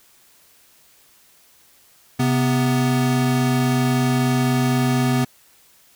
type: tone pair together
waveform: square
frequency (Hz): 132.25 / 248.5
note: C3 / B3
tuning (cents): +19 / +11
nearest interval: major seventh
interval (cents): 1092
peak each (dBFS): -20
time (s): 2.19-5.25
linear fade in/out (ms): 10
effects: white hiss -54 dBFS RMS until 5.95 s